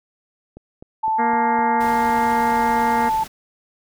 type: click train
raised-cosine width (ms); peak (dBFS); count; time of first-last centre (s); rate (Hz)
2; -25; 7; 0.57-2.101; 3.92
type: tone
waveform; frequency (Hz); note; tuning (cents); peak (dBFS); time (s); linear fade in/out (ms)
sine; 880; A5; 0; -17; 1.03-3.24; 10
type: harmonic tone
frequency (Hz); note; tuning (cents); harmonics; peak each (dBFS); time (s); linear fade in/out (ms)
234.5; A#3; +11; 1 / 2 / 3 / 4 / 5 / 6 / 7 / 8 / 9; -24 / -27 / -29 / -30 / -31 / -32 / -32 / -33 / -34; 1.18-3.1; 20
type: noise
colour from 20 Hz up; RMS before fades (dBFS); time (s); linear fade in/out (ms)
pink; -36; 1.8-3.28; 10
effects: none

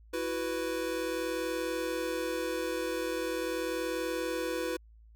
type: chord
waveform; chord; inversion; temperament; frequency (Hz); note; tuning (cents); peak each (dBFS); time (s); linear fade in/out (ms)
square; E suspended second; none; equal; 329.6 / 370 / 493.9; E4 / F#4 / B4; 0 / 0 / 0; -37 / -38 / -35; 0.13-4.77; 10
effects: added 55 Hz sine -53 dBFS peak until 5.15 s

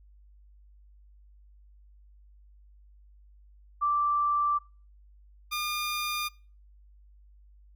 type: tone pair in turn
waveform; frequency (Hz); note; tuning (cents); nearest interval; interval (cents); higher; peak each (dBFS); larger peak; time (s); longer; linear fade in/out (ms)
sine / 15% pulse; 1172 / 1209.1; D6 / D#6; -4 / -50; minor second; 54; second; -23; neither; 3.81-4.59 / 5.51-6.29; neither; 20
effects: noise-tail reverb RT60 0.4 s tail -26 dB re dry + added 50 Hz sine -53 dBFS peak until 7.75 s

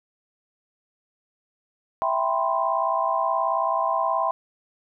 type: chord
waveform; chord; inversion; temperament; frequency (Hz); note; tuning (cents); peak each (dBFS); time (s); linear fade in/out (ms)
sine; C major seventh; first; equal; 659.3 / 784 / 987.8 / 1046.5; E5 / G5 / B5 / C6; 0 / 0 / 0 / 0; -26 / -27 / -27 / -25; 2.02-4.31; 0
effects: none

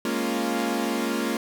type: chord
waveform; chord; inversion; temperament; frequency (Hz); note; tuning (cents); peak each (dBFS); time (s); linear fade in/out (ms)
sawtooth; Bb minor seventh; third; equal; 207.7 / 233.1 / 277.2 / 349.2; Ab3 / Bb3 / Db4 / F4; 0 / 0 / 0 / 0; -28 / -24 / -26 / -26; 0.05-1.37; 2
effects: none

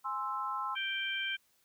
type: chord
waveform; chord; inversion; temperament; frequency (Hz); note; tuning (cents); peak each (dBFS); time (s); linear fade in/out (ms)
sine; Ab augmented; none; equal; 830.6 / 1046.5 / 1318.5; Ab5 / C6 / E6; 0 / 0 / 0; -41 / -36 / -37; 0.04-0.76; 20
type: harmonic tone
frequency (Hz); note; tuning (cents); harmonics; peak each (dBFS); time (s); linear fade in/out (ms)
784; G5; 0; 2 / 3 / 4; -37 / -37 / -37; 0.75-1.37; 20
effects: white hiss -71 dBFS RMS until 1.64 s

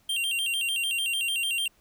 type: tone with vibrato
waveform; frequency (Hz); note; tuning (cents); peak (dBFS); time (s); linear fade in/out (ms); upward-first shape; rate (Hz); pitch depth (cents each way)
square; 2960; F#7; 0; -26; 0.09-1.68; 5; square; 6.7; 120
effects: pink hiss -64 dBFS RMS until 1.8 s

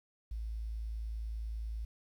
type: tone with quantisation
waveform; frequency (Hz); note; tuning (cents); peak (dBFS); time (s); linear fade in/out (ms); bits
sine; 55; A1; 0; -36; 0.31-1.85; 5; 11
effects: none

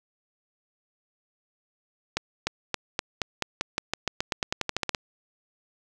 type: accelerating click train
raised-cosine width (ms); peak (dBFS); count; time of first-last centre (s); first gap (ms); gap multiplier
0.2; -8; 20; 2.17-4.948; 300; 0.91
effects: none

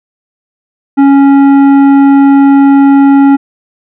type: tone with tanh clipping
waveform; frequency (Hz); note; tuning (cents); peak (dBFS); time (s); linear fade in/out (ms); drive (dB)
triangle; 277.2; C#4; 0; -3; 0.97-3.37; 20; 15
effects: none

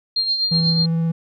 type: tone with tremolo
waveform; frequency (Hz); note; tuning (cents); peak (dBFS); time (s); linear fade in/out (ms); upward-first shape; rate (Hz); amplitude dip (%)
sine; 4199; C8; +5; -15; 0.16-0.86; 5; triangle; 8.1; 60
type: tone with vibrato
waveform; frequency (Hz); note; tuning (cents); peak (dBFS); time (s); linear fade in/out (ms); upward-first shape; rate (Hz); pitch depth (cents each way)
triangle; 164.81; E3; 0; -15; 0.51-1.12; 10; sine; 17; 10
effects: none

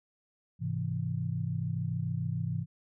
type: chord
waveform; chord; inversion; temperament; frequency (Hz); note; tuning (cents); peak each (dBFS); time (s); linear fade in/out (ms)
sine; Ab augmented; none; equal; 103.83 / 130.81 / 164.81; Ab2 / C3 / E3; 0 / 0 / 0; -35 / -34 / -34; 0.59-2.66; 50
effects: none

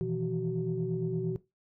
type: tone cluster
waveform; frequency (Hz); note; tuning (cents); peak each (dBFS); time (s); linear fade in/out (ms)
sine; 123.6 / 160.1 / 168.8 / 376.4; B2 / D#3 / E3 / F#4; +2 / +50 / +41 / +30; -36 / -36 / -34 / -32; 0.01-1.36; 0
effects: noise-tail reverb RT60 0.2 s tail -17 dB re dry + tanh soft clip ceiling -20 dBFS

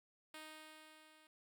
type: tone with level ramp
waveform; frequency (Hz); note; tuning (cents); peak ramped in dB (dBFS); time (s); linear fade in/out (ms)
5% pulse; 311.1; D#4; 0; -38 to -54; 0.34-1.27; 2
effects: none

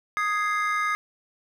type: chord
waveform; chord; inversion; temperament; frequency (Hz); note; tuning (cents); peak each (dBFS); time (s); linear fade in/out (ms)
triangle; Ab major; second; equal; 1244.5 / 1661.2 / 2093; Eb6 / Ab6 / C7; 0 / 0 / 0; -23 / -29 / -27; 0.17-0.95; 0
effects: none

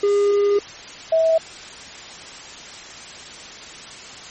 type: tone pair in turn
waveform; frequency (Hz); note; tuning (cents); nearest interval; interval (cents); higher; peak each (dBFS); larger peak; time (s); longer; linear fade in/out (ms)
triangle / sine; 406.4 / 648.5; G#4 / E5; -38 / -28; minor sixth; 810; second; -12 / -13; first; 0.03-0.59 / 1.12-1.38; first; 5
effects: white hiss -37 dBFS RMS until 4.3 s + MP3 32 kbps

